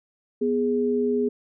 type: tone pair together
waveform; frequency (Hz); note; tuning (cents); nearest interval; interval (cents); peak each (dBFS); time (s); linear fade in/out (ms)
sine; 246.1 / 415.3; B3 / G#4; -6 / 0; major sixth; 906; -24 / -22; 0.41-1.29; 10
effects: none